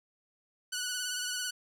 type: tone with vibrato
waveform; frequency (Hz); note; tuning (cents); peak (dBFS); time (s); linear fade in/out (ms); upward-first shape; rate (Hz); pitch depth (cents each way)
10% pulse; 1480; F#6; 0; -24; 0.72-1.51; 10; sine; 18; 31
effects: none